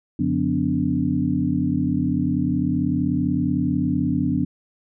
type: tone cluster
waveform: sine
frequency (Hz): 91.7 / 144 / 179.8 / 250.5 / 290.8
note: F#2 / D3 / F#3 / B3 / D4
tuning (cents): -15 / -34 / -49 / +25 / -17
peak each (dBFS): -29 / -27 / -25 / -23 / -24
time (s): 0.19-4.45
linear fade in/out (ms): 5
effects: none